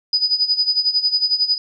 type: tone with tremolo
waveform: sine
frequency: 4973 Hz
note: D#8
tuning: 2 cents flat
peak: -12 dBFS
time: 0.13-1.58 s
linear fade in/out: 2 ms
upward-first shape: sine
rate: 11 Hz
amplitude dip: 80%
effects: none